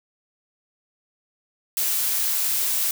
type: noise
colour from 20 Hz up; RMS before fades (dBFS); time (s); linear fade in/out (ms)
blue; -23; 1.77-2.91; 2
effects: none